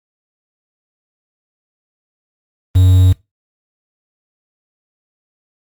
triangle tone with quantisation, 92.5 Hz, F#2, in tune, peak -4 dBFS, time 2.75-3.13 s, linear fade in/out 10 ms, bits 5, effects noise-tail reverb RT60 0.2 s tail -21 dB re dry + Opus 32 kbps

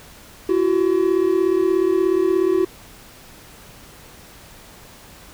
triangle tone pair together, 339.7 / 376.5 Hz, F4 / F#4, -48 / +30 cents, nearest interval major second, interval 178 cents, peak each -17 / -15 dBFS, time 0.49-2.65 s, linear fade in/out 5 ms, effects pink hiss -44 dBFS RMS until 5.33 s

